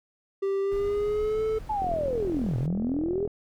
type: tone with pitch glide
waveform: triangle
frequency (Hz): 392 to 437.5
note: G4 to A4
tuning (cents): 0 to -10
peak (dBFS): -22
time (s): 0.42-1.59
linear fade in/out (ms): 10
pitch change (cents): +190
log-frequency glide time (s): 0.62-1.43
type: noise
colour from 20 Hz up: brown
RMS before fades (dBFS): -40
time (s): 0.71-2.67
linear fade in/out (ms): 10
type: linear two-way sweep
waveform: sine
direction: down then up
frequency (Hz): 880 to 111.9 to 422.6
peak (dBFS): -25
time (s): 1.69-3.27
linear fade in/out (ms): 10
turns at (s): 2.57
type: click train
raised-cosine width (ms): 2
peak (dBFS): -22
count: 62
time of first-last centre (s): 1.82-3.276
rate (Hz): 41.9
effects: none